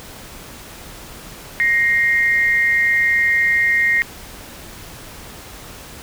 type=tone pair together; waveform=sine; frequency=1873.1 / 2114 Hz; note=A#6 / C7; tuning=+8 / +17 cents; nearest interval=major second; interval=209 cents; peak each=-15 / -17 dBFS; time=1.6-4.02 s; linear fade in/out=0 ms; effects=pink hiss -37 dBFS RMS until 6.02 s